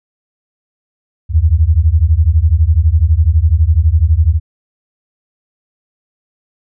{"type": "beating tone pair", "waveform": "sine", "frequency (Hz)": [74.1, 86.1], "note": ["D2", "F2"], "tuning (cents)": [16, -24], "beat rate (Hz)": 12, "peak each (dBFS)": -10, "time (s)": [1.29, 4.4], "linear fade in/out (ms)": 50, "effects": []}